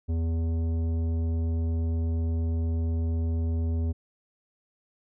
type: tone with tanh clipping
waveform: triangle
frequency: 82.2 Hz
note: E2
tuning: 4 cents flat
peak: -26 dBFS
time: 0.08-3.93 s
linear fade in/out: 20 ms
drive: 16 dB
effects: none